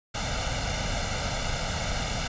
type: noise with comb filter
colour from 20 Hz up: pink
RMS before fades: -29 dBFS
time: 0.14-2.28 s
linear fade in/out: 10 ms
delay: 1.4 ms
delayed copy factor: +0.75
effects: resampled to 16000 Hz